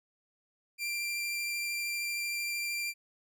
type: tone with vibrato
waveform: sawtooth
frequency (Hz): 2369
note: D7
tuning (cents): +14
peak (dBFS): -29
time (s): 0.78-2.94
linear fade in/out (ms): 50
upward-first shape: triangle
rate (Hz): 13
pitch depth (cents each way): 13
effects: none